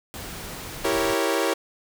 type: noise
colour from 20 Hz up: pink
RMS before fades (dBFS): -36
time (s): 0.14-1.14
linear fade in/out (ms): 0
type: chord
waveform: sawtooth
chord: E diminished seventh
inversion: none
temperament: equal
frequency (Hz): 329.6 / 392 / 466.2 / 554.4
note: E4 / G4 / Bb4 / Db5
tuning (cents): 0 / 0 / 0 / 0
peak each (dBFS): -23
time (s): 0.84-1.54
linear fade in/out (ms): 10
effects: none